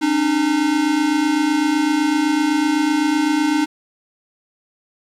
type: tone pair together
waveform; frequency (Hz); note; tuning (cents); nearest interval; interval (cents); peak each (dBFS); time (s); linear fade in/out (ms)
square; 276.4 / 304.3; C#4 / D#4; -5 / -38; major second; 167; -22 / -17; 0.01-3.66; 20
effects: low-pass 8000 Hz 12 dB/octave + 8-bit